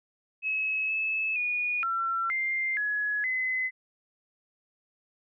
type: tone with pitch steps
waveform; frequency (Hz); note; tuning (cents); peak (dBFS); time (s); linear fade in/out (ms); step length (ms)
sine; 2574 / 2602 / 2454 / 1352 / 2099 / 1686 / 2032; E7 / E7 / D#7 / E6 / C7 / G#6 / B6; -42 / -23 / -25 / +43 / +5 / +26 / +49; -26; 0.42-3.71; 50; 470
effects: none